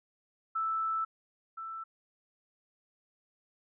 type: tone pair in turn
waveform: sine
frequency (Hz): 1318.5 / 1326.9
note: E6 / E6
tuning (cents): 0 / +11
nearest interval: unison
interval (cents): 11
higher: second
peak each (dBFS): -29 / -38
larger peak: first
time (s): 0.55-1.05 / 1.57-1.84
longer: first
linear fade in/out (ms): 10
effects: none